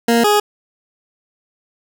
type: tone pair in turn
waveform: 20% pulse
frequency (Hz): 233.4 / 415.9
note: A#3 / G#4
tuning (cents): +2 / +2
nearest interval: minor seventh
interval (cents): 1000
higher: second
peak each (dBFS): -6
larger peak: neither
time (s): 0.08-0.24 / 0.24-0.4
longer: neither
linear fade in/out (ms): 5
effects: none